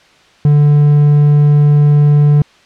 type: tone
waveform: triangle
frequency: 146.83 Hz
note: D3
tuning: in tune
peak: -3 dBFS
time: 0.45-2.42 s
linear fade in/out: 2 ms
effects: white hiss -46 dBFS RMS until 2.65 s + low-pass 4000 Hz 12 dB/octave